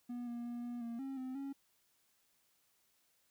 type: tone with pitch steps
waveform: triangle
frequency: 242.7 / 237.7 / 239.3 / 240.9 / 233.2 / 269.6 / 258.1 / 275.5 Hz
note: B3 / A#3 / A#3 / B3 / A#3 / C#4 / C4 / C#4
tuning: -30 / +34 / +46 / -43 / +1 / -48 / -23 / -11 cents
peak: -38 dBFS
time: 0.09-1.53 s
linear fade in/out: 10 ms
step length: 180 ms
effects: white hiss -75 dBFS RMS until 3.3 s